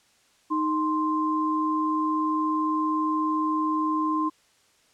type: tone pair together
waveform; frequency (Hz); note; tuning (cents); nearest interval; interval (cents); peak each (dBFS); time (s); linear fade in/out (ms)
sine; 310.6 / 1046.6; D#4 / C6; -3 / 0; octave + major sixth; 2103; -25; 0.5-4.3; 20
effects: white hiss -62 dBFS RMS until 4.93 s + low-pass 8000 Hz 12 dB/octave